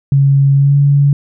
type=tone with pitch glide; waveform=sine; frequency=138.59 to 141.83 Hz; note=C#3 to C#3; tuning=0 to +40 cents; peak=-6 dBFS; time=0.12-1.13 s; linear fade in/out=2 ms; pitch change=+40 cents; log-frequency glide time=0.55-0.76 s; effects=none